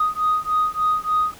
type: beating tone pair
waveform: sine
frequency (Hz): 1244.5 / 1247.9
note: D#6 / D#6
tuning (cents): 0 / +5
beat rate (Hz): 3.4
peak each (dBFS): -20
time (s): 0-1.34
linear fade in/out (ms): 5
effects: tanh soft clip ceiling -12 dBFS + pink hiss -44 dBFS RMS until 1.39 s

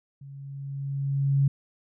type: tone with level ramp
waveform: sine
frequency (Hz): 138.59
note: C#3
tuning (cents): 0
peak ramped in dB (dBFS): -41 to -17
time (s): 0.21-1.48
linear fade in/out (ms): 5
effects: none

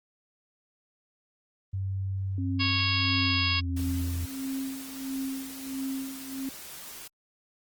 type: tone with pitch glide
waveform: sine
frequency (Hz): 96.3 to 84.32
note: G2 to E2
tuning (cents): -30 to +40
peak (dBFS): -28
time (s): 1.73-4.26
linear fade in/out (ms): 10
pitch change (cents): -230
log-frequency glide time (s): 3.16-3.72
type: tone with tremolo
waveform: sine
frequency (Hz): 268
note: C4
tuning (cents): +42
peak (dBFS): -29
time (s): 2.38-6.49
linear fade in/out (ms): 2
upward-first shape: sine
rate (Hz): 1.5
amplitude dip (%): 75
type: harmonic tone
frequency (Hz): 552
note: C#5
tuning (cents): -7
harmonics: 2 / 3 / 4 / 5 / 6 / 7 / 8 / 9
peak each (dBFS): -35 / -40 / -33 / -30 / -32 / -38 / -35 / -32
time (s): 2.59-3.61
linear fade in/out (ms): 20
type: noise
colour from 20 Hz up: white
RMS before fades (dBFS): -43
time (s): 3.76-7.08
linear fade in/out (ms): 10
effects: Opus 24 kbps

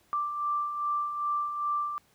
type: beating tone pair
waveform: sine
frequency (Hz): 1174.7 / 1177.2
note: D6 / D6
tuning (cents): 0 / +4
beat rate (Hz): 2.5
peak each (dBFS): -37 / -28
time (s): 0.13-1.98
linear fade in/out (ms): 0
effects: pink hiss -65 dBFS RMS until 2.14 s + high-pass 60 Hz 12 dB/octave

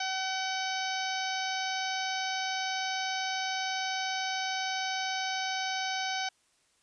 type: harmonic tone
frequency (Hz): 759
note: F#5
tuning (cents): +44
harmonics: 1 / 2 / 3 / 4 / 5 / 6 / 7 / 8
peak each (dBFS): -34 / -37 / -39 / -40 / -41 / -42 / -42 / -43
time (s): 0-6.29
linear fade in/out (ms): 5
effects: white hiss -69 dBFS RMS until 6.82 s + resampled to 22050 Hz

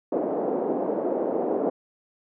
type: band-pass noise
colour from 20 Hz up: white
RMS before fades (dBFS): -26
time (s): 0.12-1.7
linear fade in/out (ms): 5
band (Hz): 260 to 600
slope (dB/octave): 24
effects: none

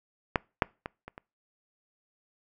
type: clicks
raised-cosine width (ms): 0.5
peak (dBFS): -8 / -6 / -19 / -26 / -27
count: 5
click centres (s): 0.358 / 0.622 / 0.859 / 1.08 / 1.179
effects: noise-tail reverb RT60 0.3 s tail -25 dB re dry

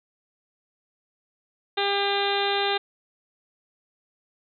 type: harmonic tone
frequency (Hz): 400.4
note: G4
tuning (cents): +37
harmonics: 1 / 2 / 3 / 4 / 5 / 6 / 7 / 8 / 9 / 10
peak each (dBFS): -27 / -27 / -34 / -32 / -35 / -35 / -35 / -36 / -30 / -34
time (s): 1.77-2.78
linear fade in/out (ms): 10
effects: none

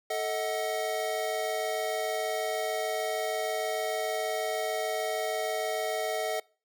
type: chord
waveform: square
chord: D# diminished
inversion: second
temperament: equal with one note detuned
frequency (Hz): 440 / 633.5 / 740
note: A4 / D#5 / F#5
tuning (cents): 0 / +31 / 0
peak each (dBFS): -35 / -33 / -35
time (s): 0.1-6.4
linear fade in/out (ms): 5
effects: noise-tail reverb RT60 0.4 s tail -25 dB re dry

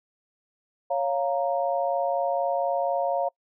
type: chord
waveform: sine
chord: Bb minor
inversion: first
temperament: equal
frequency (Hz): 554.4 / 698.5 / 932.3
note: Db5 / F5 / Bb5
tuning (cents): 0 / 0 / 0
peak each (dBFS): -26 / -26 / -31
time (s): 0.9-3.29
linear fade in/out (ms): 10
effects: noise-tail reverb RT60 0.1 s tail -26 dB re dry

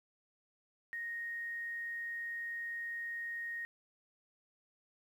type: tone with quantisation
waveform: sine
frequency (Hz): 1864.7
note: A#6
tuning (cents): 0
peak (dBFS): -38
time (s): 0.93-3.65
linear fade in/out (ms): 0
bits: 11
effects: none

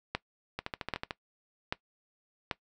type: two click trains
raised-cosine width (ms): 0.3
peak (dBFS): -18 / -14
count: 8 / 4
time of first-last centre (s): 0.59-1.109 / 0.15-2.512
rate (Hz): 13.5 / 1.27
effects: noise-tail reverb RT60 0.1 s tail -19 dB re dry

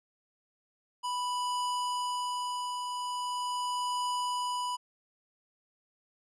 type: tone with tremolo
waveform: square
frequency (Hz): 987.8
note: B5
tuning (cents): 0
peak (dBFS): -30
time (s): 1.03-4.77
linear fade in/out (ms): 20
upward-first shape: triangle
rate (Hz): 0.41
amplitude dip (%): 40
effects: resampled to 24000 Hz

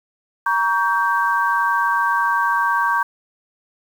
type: chord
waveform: sine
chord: G diminished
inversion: first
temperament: just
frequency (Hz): 940.8 / 1128.9 / 1568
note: Bb5 / Db6 / G6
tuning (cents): +16 / +31 / 0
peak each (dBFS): -20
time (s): 0.46-3.03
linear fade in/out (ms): 5
effects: 7-bit

